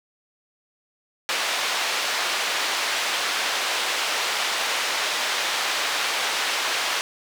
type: band-pass noise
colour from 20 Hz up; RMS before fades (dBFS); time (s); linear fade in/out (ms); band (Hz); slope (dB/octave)
white; -25; 1.29-7.01; 0; 560 to 3900; 12
effects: none